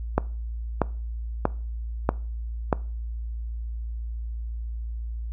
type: click train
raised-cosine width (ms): 1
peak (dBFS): -5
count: 5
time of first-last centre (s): 0.18-2.728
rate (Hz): 1.57
effects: noise-tail reverb RT60 0.4 s tail -21 dB re dry + added 57 Hz sine -29 dBFS peak until 5.32 s